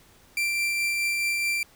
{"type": "tone with tremolo", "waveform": "40% pulse", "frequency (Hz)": 2356, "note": "D7", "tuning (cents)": 5, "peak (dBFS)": -22, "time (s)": [0.37, 1.63], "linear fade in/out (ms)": 2, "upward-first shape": "triangle", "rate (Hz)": 4.7, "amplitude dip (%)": 25, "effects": ["pink hiss -56 dBFS RMS until 1.75 s"]}